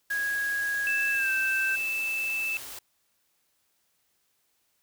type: band-stop noise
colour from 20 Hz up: white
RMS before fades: -41 dBFS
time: 0.1-2.79 s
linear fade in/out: 5 ms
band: 140 to 230 Hz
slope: 96 dB/octave
type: tone with pitch glide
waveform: sine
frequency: 1653 to 1562.9 Hz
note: G#6 to G6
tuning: -9 to -6 cents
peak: -26 dBFS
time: 0.1-1.76 s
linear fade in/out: 10 ms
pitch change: -97 cents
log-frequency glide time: 1.12-1.3 s
type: tone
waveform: sine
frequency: 2637 Hz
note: E7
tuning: in tune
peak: -27 dBFS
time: 0.87-2.57 s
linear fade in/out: 0 ms
effects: white hiss -72 dBFS RMS until 4.82 s